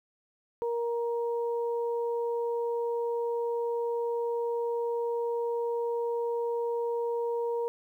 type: tone pair together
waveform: sine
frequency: 470 / 940 Hz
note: A#4 / A#5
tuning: +14 / +14 cents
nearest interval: octave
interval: 1200 cents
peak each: -28 / -37 dBFS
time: 0.62-7.68 s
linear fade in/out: 0 ms
effects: 11-bit